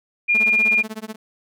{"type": "tone", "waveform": "sine", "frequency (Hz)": 2415, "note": "D7", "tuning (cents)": 48, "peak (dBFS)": -14, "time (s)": [0.28, 0.83], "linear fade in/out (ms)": 20}
{"type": "tone with tremolo", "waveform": "sawtooth", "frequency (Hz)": 218.3, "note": "A3", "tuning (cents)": -13, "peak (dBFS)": -23, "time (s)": [0.34, 1.16], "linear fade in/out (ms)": 10, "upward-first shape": "sine", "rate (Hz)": 16, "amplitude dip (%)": 100}
{"effects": []}